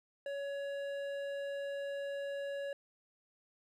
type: tone with hard clipping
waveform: triangle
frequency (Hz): 561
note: C#5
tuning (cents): +21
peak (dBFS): -39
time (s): 0.26-2.73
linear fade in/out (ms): 2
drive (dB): 14
effects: none